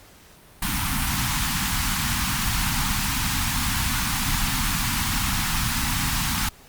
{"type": "band-stop noise", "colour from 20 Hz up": "pink", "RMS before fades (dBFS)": -24, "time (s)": [0.62, 6.49], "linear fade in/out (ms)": 5, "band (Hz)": [270, 820], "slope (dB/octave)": 48, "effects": ["pink hiss -50 dBFS RMS until 6.68 s", "Opus 48 kbps"]}